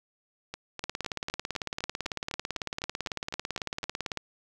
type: two click trains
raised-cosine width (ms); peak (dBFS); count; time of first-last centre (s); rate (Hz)
0.2; -19 / -14; 14 / 61; 0.54-3.831 / 0.84-4.173; 3.95 / 18
effects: none